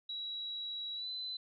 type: tone with pitch glide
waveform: sine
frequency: 3887 to 4024 Hz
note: B7 to B7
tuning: -28 to +32 cents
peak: -38 dBFS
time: 0.09-1.37 s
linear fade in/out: 5 ms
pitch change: +60 cents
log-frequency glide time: 0.95-1.09 s
effects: none